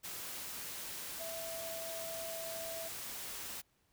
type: tone in noise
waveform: sine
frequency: 659 Hz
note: E5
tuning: 1 cent flat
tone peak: -43 dBFS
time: 1.19-2.89 s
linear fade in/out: 20 ms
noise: white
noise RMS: -44 dBFS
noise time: 0.03-3.62 s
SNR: -2 dB
effects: pink hiss -75 dBFS RMS until 3.92 s